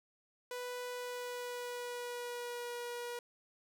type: tone with pitch glide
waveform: sawtooth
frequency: 493.9 to 481.2 Hz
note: B4 to B4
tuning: 0 to -45 cents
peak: -36 dBFS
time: 0.51-3.19 s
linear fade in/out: 2 ms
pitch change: -45 cents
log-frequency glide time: 0.9-2.74 s
effects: none